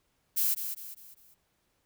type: noise with echo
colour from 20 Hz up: violet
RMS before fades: -27 dBFS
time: 0.36-0.55 s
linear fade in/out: 20 ms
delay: 200 ms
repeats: 4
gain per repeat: -8 dB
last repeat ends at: 1.35 s
effects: pink hiss -74 dBFS RMS until 1.85 s